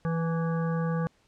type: harmonic tone with a mistuned harmonic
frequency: 164.81 Hz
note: E3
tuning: in tune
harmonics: 1 / 3 / 5 / 7 / 9 / 10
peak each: -26 / -34 / -41 / -39 / -46 / -44 dBFS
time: 0.05-1.07 s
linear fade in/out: 0 ms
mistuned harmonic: 5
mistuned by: +33 cents
effects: pink hiss -66 dBFS RMS until 1.27 s + low-pass 7000 Hz 12 dB/octave